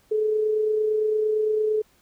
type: tone with amplitude modulation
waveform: sine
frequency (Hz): 430.1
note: A4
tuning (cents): -39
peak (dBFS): -18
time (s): 0.11-1.82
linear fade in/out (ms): 10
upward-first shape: sine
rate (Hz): 28.8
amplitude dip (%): 35
effects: pink hiss -61 dBFS RMS until 2.01 s